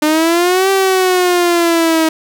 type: exponential two-way sweep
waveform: sawtooth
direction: up then down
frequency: 300.6 to 390 to 317.7 Hz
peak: -6 dBFS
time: 0.02-2.09 s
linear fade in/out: 5 ms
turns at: 0.7 s
effects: none